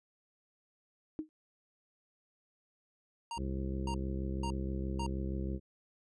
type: tone with exponential decay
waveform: sine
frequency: 311.1 Hz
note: D#4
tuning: in tune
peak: -30 dBFS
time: 1.19-1.29 s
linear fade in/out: 0 ms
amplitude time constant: 21 ms
type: tone bursts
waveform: square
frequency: 932.3 Hz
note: A#5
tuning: in tune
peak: -38 dBFS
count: 4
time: 3.31-5.064 s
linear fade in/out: 2 ms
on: 71 ms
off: 490 ms
type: harmonic tone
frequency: 66.3 Hz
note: C2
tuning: 23 cents sharp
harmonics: 1 / 2 / 3 / 4 / 5 / 6 / 7 / 8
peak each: -36 / -42 / -40 / -51 / -43 / -47 / -56 / -51 dBFS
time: 3.36-5.6 s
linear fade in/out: 50 ms
effects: resampled to 24000 Hz